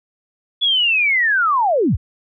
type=linear sweep; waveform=sine; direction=down; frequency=3435 to 36.9 Hz; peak=-13 dBFS; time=0.61-1.97 s; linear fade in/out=20 ms; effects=none